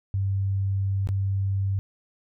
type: tone with dropouts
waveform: sine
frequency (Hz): 97.6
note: G2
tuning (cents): -7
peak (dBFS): -22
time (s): 0.14-1.79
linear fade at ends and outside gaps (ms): 0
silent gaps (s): 1.073-1.089
effects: none